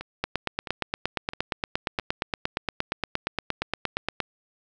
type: two click trains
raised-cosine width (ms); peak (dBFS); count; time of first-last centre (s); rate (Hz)
0.3; -19 / -9; 4 / 35; 0.01-1.997 / 0.24-4.203; 1.51 / 8.58
effects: none